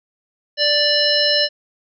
harmonic tone, 587.3 Hz, D5, in tune, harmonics 1 / 3 / 5 / 7 / 9, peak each -20 / -23 / -21 / -19 / -19 dBFS, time 0.57-1.49 s, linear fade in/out 50 ms, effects none

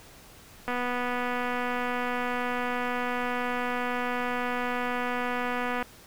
click train, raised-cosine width 0.5 ms, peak -16 dBFS, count 1267, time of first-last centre 0.68-5.826 s, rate 246 Hz, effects pink hiss -51 dBFS RMS until 6.06 s

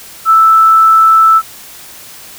sine tone, 1318.5 Hz, E6, in tune, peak -3 dBFS, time 0.25-1.42 s, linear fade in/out 50 ms, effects white hiss -33 dBFS RMS until 2.38 s

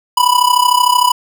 square tone with amplitude modulation, 987.8 Hz, B5, in tune, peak -6 dBFS, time 0.17-1.12 s, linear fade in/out 5 ms, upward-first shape sine, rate 33.2 Hz, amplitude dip 80%, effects none

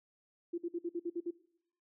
sine tone bursts, 343.5 Hz, F4, 29 cents flat, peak -33 dBFS, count 8, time 0.53-1.309 s, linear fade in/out 10 ms, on 51 ms, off 53 ms, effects noise-tail reverb RT60 0.7 s tail -19 dB re dry

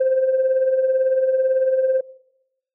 sine tone with tremolo, 523.3 Hz, C5, in tune, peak -11 dBFS, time 0-2.01 s, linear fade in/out 10 ms, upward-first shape triangle, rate 18 Hz, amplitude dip 65%, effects noise-tail reverb RT60 0.9 s tail -22 dB re dry + tanh soft clip ceiling -11 dBFS

